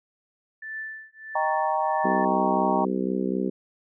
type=tone with tremolo; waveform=sine; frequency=1760 Hz; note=A6; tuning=in tune; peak=-30 dBFS; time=0.62-2.25 s; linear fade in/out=5 ms; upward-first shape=triangle; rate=1.5 Hz; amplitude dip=100%
type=chord; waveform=sine; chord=Eb dominant seventh; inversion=none; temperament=equal; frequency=622.3 / 784 / 932.3 / 1108.7 Hz; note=Eb5 / G5 / Bb5 / Db6; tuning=0 / 0 / 0 / 0 cents; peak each=-28 / -26 / -26 / -31 dBFS; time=1.35-2.85 s; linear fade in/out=5 ms
type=harmonic tone; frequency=64 Hz; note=C2; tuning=38 cents flat; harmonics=3 / 4 / 5 / 6 / 7 / 8; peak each=-28 / -29 / -32 / -29 / -35 / -37 dBFS; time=2.04-3.5 s; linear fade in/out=10 ms
effects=none